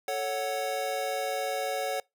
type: chord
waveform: square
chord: F# minor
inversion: first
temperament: equal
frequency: 440 / 554.4 / 740 Hz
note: A4 / C#5 / F#5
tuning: 0 / 0 / 0 cents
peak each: -37 / -33 / -33 dBFS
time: 0.08-2 s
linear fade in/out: 2 ms
effects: noise-tail reverb RT60 0.2 s tail -25 dB re dry